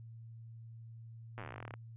slowing click train, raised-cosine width 0.5 ms, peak -30 dBFS, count 22, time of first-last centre 1.38-1.739 s, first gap 8 ms, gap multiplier 1.07, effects added 114 Hz sine -48 dBFS peak until 1.96 s + resampled to 8000 Hz

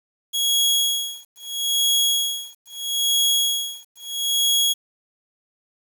sawtooth tone with tremolo, 3322 Hz, G#7, in tune, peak -13 dBFS, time 0.33-4.74 s, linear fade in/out 20 ms, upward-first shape sine, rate 0.77 Hz, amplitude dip 100%, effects 8-bit

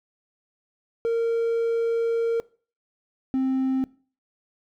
triangle tone pair in turn, 461.2 / 263.1 Hz, A#4 / C4, -19 / +10 cents, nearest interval minor seventh, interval 971 cents, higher first, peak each -18 dBFS, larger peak neither, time 1.05-2.4 / 3.34-3.84 s, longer first, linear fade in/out 0 ms, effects noise-tail reverb RT60 0.4 s tail -22 dB re dry + tanh soft clip ceiling -14 dBFS

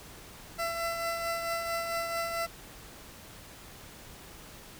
20% pulse tone with tremolo, 672 Hz, E5, 33 cents sharp, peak -24 dBFS, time 0.58-2.47 s, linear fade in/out 20 ms, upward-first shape triangle, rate 4.5 Hz, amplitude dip 45%, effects pink hiss -49 dBFS RMS until 4.79 s

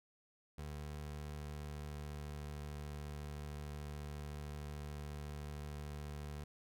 25% pulse tone with pitch glide, 74.3 to 73.66 Hz, D2 to D2, +21 to +6 cents, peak -40 dBFS, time 0.58-6.44 s, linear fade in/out 5 ms, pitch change -15 cents, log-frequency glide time 1.21-2.51 s, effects none

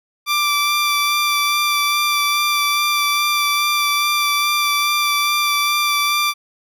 15% pulse tone with vibrato, 1174 Hz, D6, 1 cent flat, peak -9 dBFS, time 0.26-6.34 s, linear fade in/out 50 ms, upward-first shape sine, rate 2.4 Hz, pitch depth 15 cents each way, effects none

